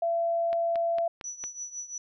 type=tone; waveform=sine; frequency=675 Hz; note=E5; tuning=41 cents sharp; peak=-24 dBFS; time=0.02-1.08 s; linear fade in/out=5 ms
type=click train; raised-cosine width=0.3 ms; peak=-24 dBFS; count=5; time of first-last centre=0.53-1.439 s; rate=4.4 Hz
type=tone with tremolo; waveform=sine; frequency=5920 Hz; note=F#8; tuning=in tune; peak=-32 dBFS; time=1.24-1.98 s; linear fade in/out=2 ms; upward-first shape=triangle; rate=5.9 Hz; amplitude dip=85%
effects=none